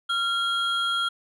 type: tone pair together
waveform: triangle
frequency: 1380 / 3282 Hz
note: F6 / G#7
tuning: -21 / -21 cents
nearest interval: octave + minor third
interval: 1500 cents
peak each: -23 / -25 dBFS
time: 0.09-1.09 s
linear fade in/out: 10 ms
effects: resampled to 32000 Hz